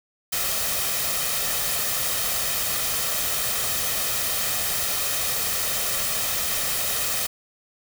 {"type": "noise with comb filter", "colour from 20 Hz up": "white", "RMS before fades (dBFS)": -25, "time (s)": [0.32, 7.27], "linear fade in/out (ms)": 10, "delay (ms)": 1.6, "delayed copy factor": 0.5, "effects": []}